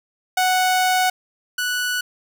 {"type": "tone pair in turn", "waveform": "sawtooth", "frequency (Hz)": [740, 1478.3], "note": ["F#5", "F#6"], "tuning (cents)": [0, -2], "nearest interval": "octave", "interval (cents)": 1198, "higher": "second", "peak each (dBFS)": [-12, -17], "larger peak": "first", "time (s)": [[0.37, 1.1], [1.58, 2.01]], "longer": "first", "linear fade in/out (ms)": 5, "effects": []}